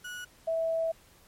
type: tone pair in turn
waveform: 35% pulse / sine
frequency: 1464 / 653.8 Hz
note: F#6 / E5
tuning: -19 / -14 cents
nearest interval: octave + major second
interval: 1395 cents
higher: first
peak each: -36 / -26 dBFS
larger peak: second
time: 0.04-0.25 / 0.47-0.92 s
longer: second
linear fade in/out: 10 ms
effects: pink hiss -59 dBFS RMS until 1.27 s + MP3 64 kbps